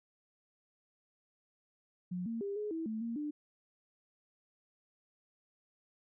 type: tone with pitch steps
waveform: sine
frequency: 179.7 / 228.9 / 400.5 / 420.2 / 325.2 / 219.6 / 231.7 / 297.4 Hz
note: F3 / A#3 / G4 / G#4 / E4 / A3 / A#3 / D4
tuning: +50 / -31 / +37 / +20 / -23 / -3 / -10 / +22 cents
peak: -35 dBFS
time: 2.11-3.31 s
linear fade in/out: 10 ms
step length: 150 ms
effects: none